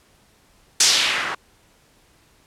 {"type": "noise with low-pass filter sweep", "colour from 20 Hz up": "blue", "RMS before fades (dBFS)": -19, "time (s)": [0.8, 1.35], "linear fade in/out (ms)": 5, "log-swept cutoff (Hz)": [6700, 1200], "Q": 1.6, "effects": ["pink hiss -57 dBFS RMS until 2.46 s", "low-pass 12000 Hz 12 dB/octave"]}